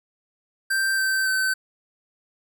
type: tone with pitch steps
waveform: square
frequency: 1568 / 1550.9 / 1534 Hz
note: G6 / G6 / G6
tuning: 0 / -19 / -38 cents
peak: -21 dBFS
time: 0.7-1.54 s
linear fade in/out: 10 ms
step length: 280 ms
effects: none